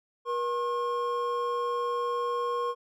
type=tone pair together; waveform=triangle; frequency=479.5 / 1076.4 Hz; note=A#4 / C6; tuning=+49 / +49 cents; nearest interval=octave + major second; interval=1400 cents; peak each=-28 dBFS; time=0.25-2.75 s; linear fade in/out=50 ms; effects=none